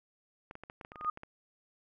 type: clicks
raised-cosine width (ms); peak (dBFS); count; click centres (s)
0.5; -30; 12; 0.511 / 0.554 / 0.636 / 0.699 / 0.812 / 0.849 / 0.919 / 0.958 / 1.011 / 1.047 / 1.174 / 1.234
type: tone with exponential growth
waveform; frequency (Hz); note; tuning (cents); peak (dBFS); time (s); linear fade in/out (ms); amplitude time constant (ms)
sine; 1234; D#6; -15; -25; 0.92-1.1; 5; 39
effects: none